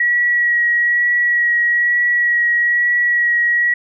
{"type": "tone with vibrato", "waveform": "sine", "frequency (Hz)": 1918, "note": "A#6", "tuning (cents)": 49, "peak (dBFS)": -12, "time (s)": [0, 3.74], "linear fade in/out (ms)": 5, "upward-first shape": "sine", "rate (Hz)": 1.1, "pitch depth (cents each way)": 13, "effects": []}